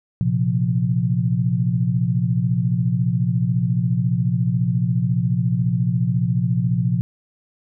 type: chord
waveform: sine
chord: Bb suspended second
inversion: none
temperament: equal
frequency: 116.54 / 130.81 / 174.61 Hz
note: Bb2 / C3 / F3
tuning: 0 / 0 / 0 cents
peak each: -21 dBFS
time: 0.21-7.01 s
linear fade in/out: 0 ms
effects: none